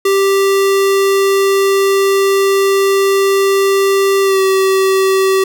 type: tone with pitch glide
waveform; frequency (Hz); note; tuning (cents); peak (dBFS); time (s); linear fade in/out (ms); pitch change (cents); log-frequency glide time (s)
square; 392 to 383.7; G4 to G4; 0 to -37; -10; 0.05-5.44; 5; -37; 4.23-4.4
effects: none